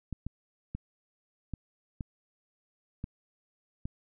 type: clicks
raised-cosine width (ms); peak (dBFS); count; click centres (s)
5; -23; 7; 0.127 / 0.266 / 0.75 / 1.537 / 2.008 / 3.041 / 3.855
effects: none